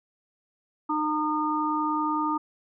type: harmonic tone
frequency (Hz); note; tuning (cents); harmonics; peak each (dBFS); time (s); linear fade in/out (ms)
305.1; D#4; -34; 1 / 3 / 4; -28 / -28 / -28; 0.89-2.38; 10
effects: none